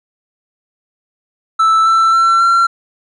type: tone with pitch steps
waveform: triangle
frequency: 1318.5 / 1333.8 / 1349.3 / 1365 Hz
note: E6 / E6 / E6 / F6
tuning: 0 / +20 / +40 / -40 cents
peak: -6 dBFS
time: 1.59-2.67 s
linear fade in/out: 10 ms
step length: 270 ms
effects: resampled to 24000 Hz